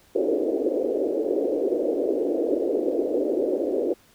white band-pass noise, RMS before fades -24 dBFS, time 0.15-3.94 s, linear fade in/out 10 ms, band 290 to 540 Hz, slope 48 dB/octave, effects pink hiss -57 dBFS RMS until 4.14 s

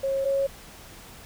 sine tone pair in turn, 543 / 549 Hz, C#5 / C#5, -36 / -17 cents, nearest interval unison, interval 19 cents, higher second, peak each -23 / -21 dBFS, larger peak second, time 0.03-0.25 / 0.25-0.47 s, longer neither, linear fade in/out 10 ms, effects pink hiss -46 dBFS RMS until 1.25 s

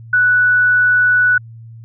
sine tone, 1480 Hz, F#6, in tune, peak -9 dBFS, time 0.13-1.38 s, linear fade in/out 5 ms, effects added 114 Hz sine -33 dBFS peak until 1.84 s

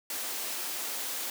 white high-pass noise, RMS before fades -35 dBFS, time 0.1-1.3 s, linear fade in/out 2 ms, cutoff 250 Hz, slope 24 dB/octave, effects none

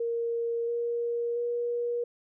sine tone with pitch steps, 466.2 / 471.9 / 477.6 Hz, A#4 / A#4 / A#4, 0 / +21 / +42 cents, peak -27 dBFS, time 0-2.04 s, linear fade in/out 5 ms, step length 680 ms, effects none

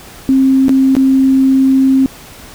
sine tone with dropouts, 266.1 Hz, C4, 29 cents sharp, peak -6 dBFS, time 0.29-2.06 s, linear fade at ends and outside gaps 0 ms, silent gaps 0.683-0.693 / 0.952-0.966 s, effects pink hiss -35 dBFS RMS until 2.54 s

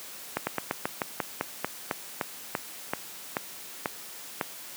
slowing click train, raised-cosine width 0.5 ms, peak -11 dBFS, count 16, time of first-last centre 0.37-4.412 s, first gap 100 ms, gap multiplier 1.13, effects white hiss -43 dBFS RMS until 4.76 s + high-pass 150 Hz 12 dB/octave

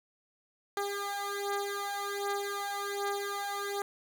15% pulse beating tone pair, 402 / 403.3 Hz, G4 / G4, +44 / +49 cents, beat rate 1.3 Hz, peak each -30 / -29 dBFS, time 0.77-3.82 s, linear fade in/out 2 ms, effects none

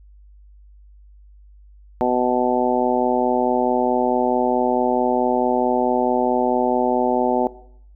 harmonic tone, 124.6 Hz, B2, 16 cents sharp, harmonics 2 / 3 / 4 / 5 / 6 / 7, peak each -23 / -23 / -23 / -23 / -23 / -23 dBFS, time 2.01-7.47 s, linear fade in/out 0 ms, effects noise-tail reverb RT60 0.7 s tail -19 dB re dry + added 50 Hz sine -44 dBFS peak until 7.95 s

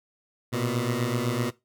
15% pulse beating tone pair, 116.54 / 124.44 Hz, A#2 / B2, 0 / +14 cents, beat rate 7.9 Hz, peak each -22 / -21 dBFS, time 0.52-1.51 s, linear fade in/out 20 ms, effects noise-tail reverb RT60 0.2 s tail -18 dB re dry

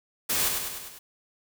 white noise with echo, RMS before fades -26 dBFS, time 0.29-0.49 s, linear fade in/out 10 ms, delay 100 ms, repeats 5, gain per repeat -4 dB, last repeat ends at 0.99 s, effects none

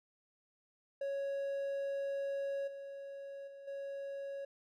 triangle tone with level steps, 554.4 Hz, C#5, in tune, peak -33 / -42 / -47 / -38 dBFS, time 1.01-4.45 s, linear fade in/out 5 ms, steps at 2.67 / 3.47 / 3.67 s, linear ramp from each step 10 ms, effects none

